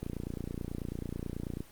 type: click train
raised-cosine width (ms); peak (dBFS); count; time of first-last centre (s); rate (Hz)
3; -23; 47; 0.03-1.605; 29.2
effects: pink hiss -56 dBFS RMS until 1.71 s + Opus 24 kbps